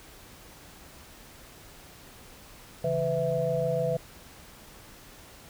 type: tone cluster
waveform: sine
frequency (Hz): 138 / 164.8 / 502 / 659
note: C#3 / E3 / B4 / E5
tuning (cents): -7 / 0 / +28 / -1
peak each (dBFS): -33 / -34 / -28 / -29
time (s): 2.84-3.97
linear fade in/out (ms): 5
effects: pink hiss -50 dBFS RMS until 5.49 s